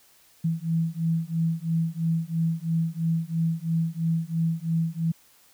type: beating tone pair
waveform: sine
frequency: 162.8 / 165.8 Hz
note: E3 / E3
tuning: -21 / +10 cents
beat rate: 3 Hz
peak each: -26 dBFS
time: 0.44-5.12 s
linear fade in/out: 10 ms
effects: white hiss -58 dBFS RMS until 5.53 s